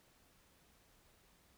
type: silence
effects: pink hiss -69 dBFS RMS until 1.57 s